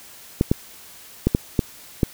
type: clicks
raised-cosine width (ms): 3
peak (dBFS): -3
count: 6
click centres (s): 0.411 / 0.515 / 1.27 / 1.349 / 1.592 / 2.032
effects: white hiss -44 dBFS RMS until 2.13 s